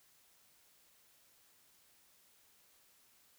silence, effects white hiss -68 dBFS RMS until 3.38 s

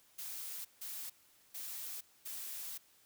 blue noise bursts at uneven times, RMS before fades -44 dBFS, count 4, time 0.18-0.65 / 0.81-1.1 / 1.54-2.01 / 2.25-2.78 s, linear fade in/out 10 ms, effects white hiss -67 dBFS RMS until 3.05 s

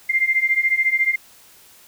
sine beating tone pair, 2090 / 2104 Hz, C7 / C7, -2 / +9 cents, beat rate 14 Hz, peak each -20 / -18 dBFS, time 0.09-1.16 s, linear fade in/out 10 ms, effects white hiss -49 dBFS RMS until 1.87 s

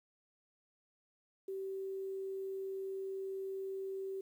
sine tone with quantisation, 385.7 Hz, G4, 28 cents flat, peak -38 dBFS, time 1.48-4.21 s, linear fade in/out 5 ms, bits 11, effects none

